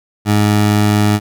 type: tone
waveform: 20% pulse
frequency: 104.5 Hz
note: G#2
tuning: 11 cents sharp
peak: -5 dBFS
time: 0.25-1.2 s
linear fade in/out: 50 ms
effects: none